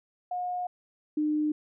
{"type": "tone pair in turn", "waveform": "sine", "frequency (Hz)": [720, 302.7], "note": ["F#5", "D#4"], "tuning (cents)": [-47, -48], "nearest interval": "octave + minor third", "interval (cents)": 1501, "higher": "first", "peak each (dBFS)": [-29, -24], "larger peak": "second", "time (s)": [[0.31, 0.67], [1.17, 1.52]], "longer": "first", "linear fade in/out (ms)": 5, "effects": []}